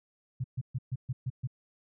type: tone bursts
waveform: sine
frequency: 127 Hz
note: B2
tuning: 49 cents sharp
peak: -29 dBFS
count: 7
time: 0.4-1.474 s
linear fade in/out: 10 ms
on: 42 ms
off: 130 ms
effects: none